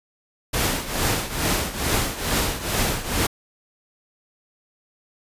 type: noise with tremolo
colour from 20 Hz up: pink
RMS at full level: -20 dBFS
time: 0.53-3.27 s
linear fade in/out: 10 ms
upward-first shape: triangle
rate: 2.3 Hz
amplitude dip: 80%
effects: resampled to 32000 Hz